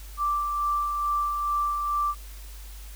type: tone with tremolo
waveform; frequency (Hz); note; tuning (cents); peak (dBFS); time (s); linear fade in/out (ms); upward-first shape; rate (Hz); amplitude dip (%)
sine; 1173; D6; -2; -22; 0.17-2.15; 50; sine; 2.3; 35
effects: added 50 Hz sine -39 dBFS peak until 2.95 s + white hiss -49 dBFS RMS until 2.95 s